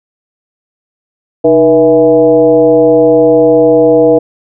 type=tone with frequency modulation; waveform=sine; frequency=482.4 Hz; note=B4; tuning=41 cents flat; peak=-3 dBFS; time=1.44-4.19 s; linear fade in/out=10 ms; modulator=174 Hz; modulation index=1; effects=none